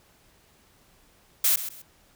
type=noise with echo; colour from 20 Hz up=blue; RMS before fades=-21 dBFS; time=1.44-1.56 s; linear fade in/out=5 ms; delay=130 ms; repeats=2; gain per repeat=-12 dB; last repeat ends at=1.82 s; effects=pink hiss -60 dBFS RMS until 2.15 s